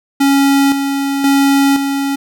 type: tone with tremolo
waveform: square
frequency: 277.2 Hz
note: C#4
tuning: in tune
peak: -9 dBFS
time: 0.2-2.16 s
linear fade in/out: 10 ms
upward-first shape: square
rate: 0.96 Hz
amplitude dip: 50%
effects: none